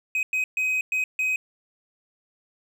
triangle tone bursts at uneven times, 2522 Hz, D#7, 23 cents sharp, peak -20 dBFS, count 5, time 0.15-0.23 / 0.33-0.44 / 0.57-0.81 / 0.92-1.04 / 1.19-1.36 s, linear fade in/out 2 ms, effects none

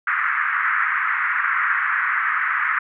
pink band-pass noise, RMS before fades -21 dBFS, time 0.07-2.79 s, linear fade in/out 5 ms, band 1200 to 2000 Hz, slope 48 dB/octave, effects none

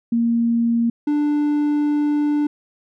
sine / triangle tone pair in turn, 233.1 / 295 Hz, A#3 / D4, 0 / +8 cents, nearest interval major third, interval 408 cents, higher second, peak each -15 / -14 dBFS, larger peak second, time 0.12-0.9 / 1.07-2.47 s, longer second, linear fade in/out 5 ms, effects none

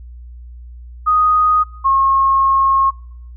sine tone pair in turn, 1244.5 / 1082.4 Hz, D#6 / C#6, 0 / -42 cents, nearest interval major second, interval 242 cents, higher first, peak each -10 / -10 dBFS, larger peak neither, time 1.06-1.64 / 1.84-2.91 s, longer second, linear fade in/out 20 ms, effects noise-tail reverb RT60 0.7 s tail -22 dB re dry + added 60 Hz sine -32 dBFS peak until 3.36 s

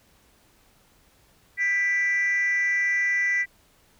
sine tone with frequency modulation, 1975.5 Hz, B6, in tune, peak -19 dBFS, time 1.57-3.46 s, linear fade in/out 50 ms, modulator 375 Hz, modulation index 0.4, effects tanh soft clip ceiling -18 dBFS + pink hiss -60 dBFS RMS until 3.99 s

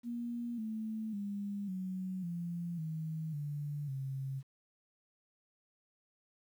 sine tone with pitch steps, 237.5 / 219.1 / 202 / 186.34 / 171.86 / 158.51 / 146.2 / 134.84 Hz, A#3 / A3 / G#3 / F#3 / F3 / D#3 / D3 / C#3, +33 / -7 / -48 / +13 / -28 / +32 / -7 / -48 cents, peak -36 dBFS, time 0.03-4.43 s, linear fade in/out 50 ms, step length 550 ms, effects 11-bit

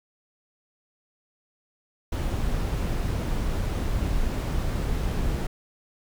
brown noise, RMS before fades -26 dBFS, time 2.12-5.47 s, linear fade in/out 5 ms, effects none

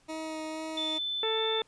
20% pulse tone with vibrato, 315.5 Hz, D#4, 24 cents sharp, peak -30 dBFS, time 0.08-0.99 s, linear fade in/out 20 ms, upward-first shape sine, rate 2.1 Hz, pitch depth 11 cents each way
sine tone with pitch glide, 3520 to 3544 Hz, A7 to A7, 0 to +12 cents, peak -30 dBFS, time 0.77-1.62 s, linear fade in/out 5 ms, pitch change +12 cents, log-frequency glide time 1.32-1.4 s
harmonic tone, 443 Hz, A4, 12 cents sharp, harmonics 1 / 2 / 3 / 4 / 5 / 6, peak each -30 / -36 / -40 / -42 / -44 / -46 dBFS, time 1.23-1.62 s, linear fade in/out 2 ms
effects pink hiss -65 dBFS RMS until 1.67 s + resampled to 22050 Hz

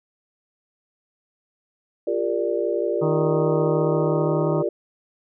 sine chord, G minor seventh, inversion third, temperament equal with one note detuned, 349.2 / 400.9 / 466.2 / 587.3 Hz, F4 / G4 / Bb4 / D5, 0 / +39 / 0 / 0 cents, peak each -26 dBFS, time 2.07-4.69 s, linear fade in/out 5 ms
harmonic tone, 155.56 Hz, D#3, in tune, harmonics 1 / 2 / 3 / 4 / 5 / 6 / 7 / 8, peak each -23 / -28 / -32 / -33 / -36 / -34 / -37 / -35 dBFS, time 3.01-4.63 s, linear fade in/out 20 ms
effects none

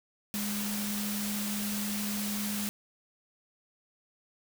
sine tone in noise, 206.5 Hz, G#3, 10 cents flat, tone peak -33 dBFS, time 0.34-2.69 s, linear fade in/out 0 ms, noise white, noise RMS -36 dBFS, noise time 0.34-2.69 s, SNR 0 dB, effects none

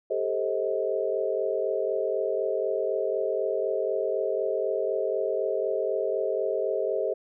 sine chord, A half-diminished seventh, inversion third, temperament just, 396 / 440 / 528 / 633.6 Hz, G4 / A4 / C5 / Eb5, +18 / 0 / +16 / +31 cents, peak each -30 dBFS, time 0.1-7.14 s, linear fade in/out 10 ms, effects none

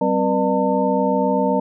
sine tone cluster, 194 / 261.6 / 484.8 / 598 / 901 Hz, G3 / C4 / B4 / D5 / A5, -18 / 0 / -32 / +31 / +41 cents, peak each -22 dBFS, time 0.01-1.6 s, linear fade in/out 5 ms, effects none

